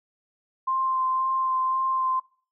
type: tone with vibrato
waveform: sine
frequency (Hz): 1046.5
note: C6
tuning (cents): 0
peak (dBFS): -22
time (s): 0.67-2.2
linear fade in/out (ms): 10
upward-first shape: sine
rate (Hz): 1.9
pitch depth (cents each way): 12
effects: noise-tail reverb RT60 0.4 s tail -21 dB re dry